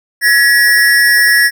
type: ring-modulated tone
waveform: square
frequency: 1799 Hz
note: A6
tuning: 38 cents sharp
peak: -4 dBFS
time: 0.21-1.51 s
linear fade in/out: 50 ms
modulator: 120 Hz
effects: none